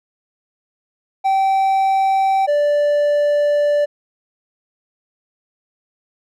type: tone pair in turn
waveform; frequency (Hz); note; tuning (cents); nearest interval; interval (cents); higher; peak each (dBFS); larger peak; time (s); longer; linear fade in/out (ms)
triangle; 774 / 585.4; G5 / D5; -22 / -6; perfect fourth; 484; first; -11; neither; 1.24-2.47 / 2.47-3.86; second; 20
effects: none